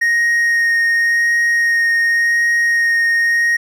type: tone with vibrato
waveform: triangle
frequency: 1864.7 Hz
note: A#6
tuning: in tune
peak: -10 dBFS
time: 0.01-3.57 s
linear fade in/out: 10 ms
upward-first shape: sine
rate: 0.9 Hz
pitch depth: 9 cents each way
effects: none